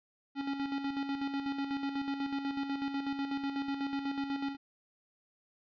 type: tone with tremolo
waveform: square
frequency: 277.2 Hz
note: C#4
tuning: in tune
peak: -32 dBFS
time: 0.35-4.57 s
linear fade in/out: 50 ms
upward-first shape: square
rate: 8.1 Hz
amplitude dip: 50%
effects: resampled to 11025 Hz